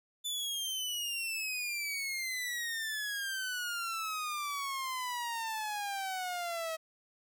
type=exponential sweep; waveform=sawtooth; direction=down; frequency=3520 to 638 Hz; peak=-31 dBFS; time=0.24-6.77 s; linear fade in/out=20 ms; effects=none